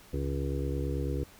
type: harmonic tone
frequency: 69.1 Hz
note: C#2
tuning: 5 cents flat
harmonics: 1 / 2 / 4 / 5 / 6 / 7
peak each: -32 / -35 / -38 / -39 / -40 / -40 dBFS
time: 0.13-1.24 s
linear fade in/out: 5 ms
effects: pink hiss -55 dBFS RMS until 1.39 s